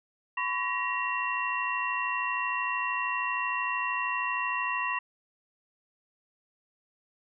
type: tone cluster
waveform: sine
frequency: 1004 / 1117 / 1897 / 2737 Hz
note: B5 / C#6 / A#6 / F7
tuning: +28 / +13 / +30 / -36 cents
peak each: -32 / -35 / -33 / -33 dBFS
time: 0.37-4.99 s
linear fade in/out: 5 ms
effects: none